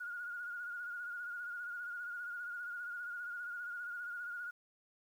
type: tone with vibrato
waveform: sine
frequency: 1435 Hz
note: F6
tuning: 47 cents sharp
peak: -40 dBFS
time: 0-4.51 s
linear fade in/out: 10 ms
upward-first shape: sine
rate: 15 Hz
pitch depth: 45 cents each way
effects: 11-bit